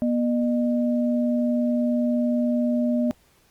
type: tone pair together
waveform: sine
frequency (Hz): 241.3 / 608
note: B3 / D#5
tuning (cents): -40 / -40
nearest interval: octave + major third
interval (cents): 1600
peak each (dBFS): -20 / -27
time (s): 0.02-3.11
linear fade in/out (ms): 0
effects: pink hiss -60 dBFS RMS until 3.5 s + Opus 32 kbps